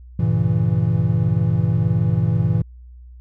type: chord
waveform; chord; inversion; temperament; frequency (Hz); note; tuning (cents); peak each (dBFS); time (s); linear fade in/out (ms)
triangle; G diminished seventh; none; equal; 98 / 116.54 / 138.59 / 164.81; G2 / Bb2 / Db3 / Fb3; 0 / 0 / 0 / 0; -20 / -17 / -23 / -18; 0.19-2.62; 5
effects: added 61 Hz sine -38 dBFS peak until 3.2 s

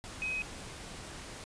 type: tone in noise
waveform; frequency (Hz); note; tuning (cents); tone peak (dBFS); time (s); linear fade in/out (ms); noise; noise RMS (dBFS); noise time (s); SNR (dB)
sine; 2528; D#7; +27; -32; 0.22-0.42; 0; pink; -45; 0.04-1.44; +10
effects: resampled to 22050 Hz

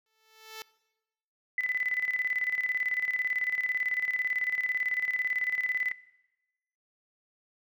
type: tone with exponential growth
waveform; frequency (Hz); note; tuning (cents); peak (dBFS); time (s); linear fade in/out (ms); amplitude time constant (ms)
5% pulse; 440; A4; 0; -26; 0.06-0.62; 1; 120
type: tone with tremolo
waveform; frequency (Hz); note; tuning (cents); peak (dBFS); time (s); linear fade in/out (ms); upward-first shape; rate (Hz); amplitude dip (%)
sine; 2004; B6; +25; -25; 1.58-5.92; 2; square; 18; 70
effects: noise-tail reverb RT60 1.0 s tail -21 dB re dry

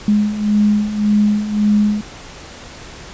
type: beating tone pair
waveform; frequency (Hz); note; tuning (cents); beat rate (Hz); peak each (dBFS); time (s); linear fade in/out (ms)
sine; 207.7 / 209.5; G#3 / G#3; 0 / +15; 1.8; -18 / -13; 0.08-2.01; 2
effects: pink hiss -35 dBFS RMS until 3.13 s + resampled to 16000 Hz

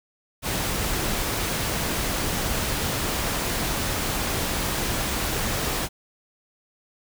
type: noise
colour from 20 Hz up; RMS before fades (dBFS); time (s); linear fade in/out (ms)
pink; -26; 0.42-5.89; 50
effects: none

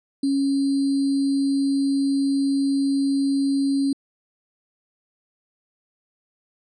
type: tone with sample-and-hold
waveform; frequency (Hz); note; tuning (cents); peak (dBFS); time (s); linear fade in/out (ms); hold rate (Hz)
sine; 275.9; C#4; -8; -18; 0.23-3.93; 5; 4410
effects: resampled to 22050 Hz

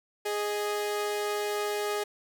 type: tone pair together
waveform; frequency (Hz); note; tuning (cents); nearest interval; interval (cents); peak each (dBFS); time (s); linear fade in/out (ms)
sawtooth; 415.3 / 621.3; G#4 / D#5; 0 / -3; perfect fifth; 697; -25 / -34; 0.25-2.04; 10
effects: none

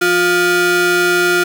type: ring-modulated tone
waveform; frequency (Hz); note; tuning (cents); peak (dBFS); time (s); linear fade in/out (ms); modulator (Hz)
45% pulse; 528; C5; +16; -8; 0.01-1.44; 10; 884
effects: none

